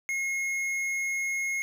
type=tone with tanh clipping; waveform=triangle; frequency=2160 Hz; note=C#7; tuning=45 cents flat; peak=-29 dBFS; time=0.09-1.62 s; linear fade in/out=0 ms; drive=15 dB; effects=none